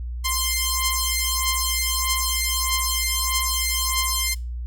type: beating tone pair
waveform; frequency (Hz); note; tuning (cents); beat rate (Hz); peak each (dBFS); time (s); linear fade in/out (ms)
5% pulse; 1046.5 / 1048.1; C6 / C6; 0 / +3; 1.6; -12; 0.24-4.35; 20
effects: added 60 Hz sine -27 dBFS peak until 4.66 s + Opus 48 kbps